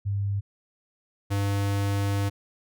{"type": "tone pair in turn", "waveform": ["sine", "square"], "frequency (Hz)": [100, 100], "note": ["G2", "G2"], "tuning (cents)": [35, 35], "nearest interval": "unison", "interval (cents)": 0, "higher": "neither", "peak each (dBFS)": -24, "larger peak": "neither", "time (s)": [[0.05, 0.41], [1.3, 2.3]], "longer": "second", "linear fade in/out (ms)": 20, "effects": []}